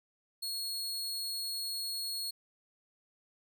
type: tone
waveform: sawtooth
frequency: 4322 Hz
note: C#8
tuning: 45 cents flat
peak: -32 dBFS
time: 0.42-2.31 s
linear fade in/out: 10 ms
effects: none